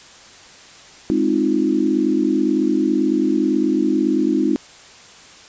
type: chord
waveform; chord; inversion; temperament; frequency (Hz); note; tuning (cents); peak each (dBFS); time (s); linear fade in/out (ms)
sine; F minor seventh; first; equal; 207.7 / 261.6 / 311.1 / 349.2; Ab3 / C4 / Eb4 / F4; 0 / 0 / 0 / 0; -23 / -20 / -18 / -22; 1.1-4.56; 0
effects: white hiss -43 dBFS RMS until 5.48 s + resampled to 16000 Hz